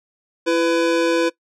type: tone pair together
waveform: square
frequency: 335.5 / 499 Hz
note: E4 / B4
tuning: +31 / +18 cents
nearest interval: perfect fifth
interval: 687 cents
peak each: -19 dBFS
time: 0.46-1.3 s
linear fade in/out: 20 ms
effects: noise-tail reverb RT60 0.1 s tail -20 dB re dry + low-pass 6000 Hz 12 dB/octave